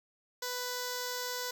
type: tone with notch filter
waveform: 5% pulse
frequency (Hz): 495.9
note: B4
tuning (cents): +7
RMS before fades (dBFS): -37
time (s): 0.42-1.51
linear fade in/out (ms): 5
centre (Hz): 2600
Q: 1.2
effects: none